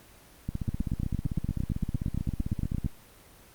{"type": "two click trains", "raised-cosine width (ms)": 5, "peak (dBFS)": [-18, -16], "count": [38, 20], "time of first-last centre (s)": [[0.49, 2.847], [0.69, 2.861]], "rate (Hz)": [15.7, 8.75], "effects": ["pink hiss -54 dBFS RMS until 3.54 s", "Opus 24 kbps"]}